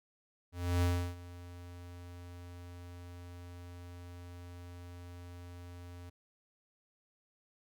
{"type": "tone with ADSR envelope", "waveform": "square", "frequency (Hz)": 88, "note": "F2", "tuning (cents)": 14, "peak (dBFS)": -27, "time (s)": [0.52, 6.1], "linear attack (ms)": 300, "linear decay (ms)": 330, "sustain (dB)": -20, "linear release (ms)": 10, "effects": []}